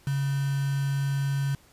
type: tone with quantisation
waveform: sine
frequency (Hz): 138.59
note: C#3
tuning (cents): 0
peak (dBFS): -24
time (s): 0.07-1.55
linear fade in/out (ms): 2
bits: 6
effects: pink hiss -58 dBFS RMS until 1.72 s + resampled to 32000 Hz